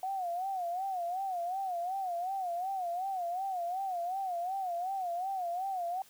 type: tone with vibrato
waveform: sine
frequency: 733 Hz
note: F#5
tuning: 16 cents flat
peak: -32 dBFS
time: 0.03-6.02 s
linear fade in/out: 2 ms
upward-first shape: sine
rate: 2.7 Hz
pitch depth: 120 cents each way
effects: white hiss -60 dBFS RMS until 6.09 s